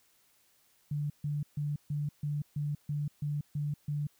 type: tone bursts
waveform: sine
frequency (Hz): 146.8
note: D3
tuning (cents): 0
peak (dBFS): -30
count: 10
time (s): 0.91-4.07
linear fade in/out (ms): 5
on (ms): 190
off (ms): 140
effects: white hiss -68 dBFS RMS until 4.19 s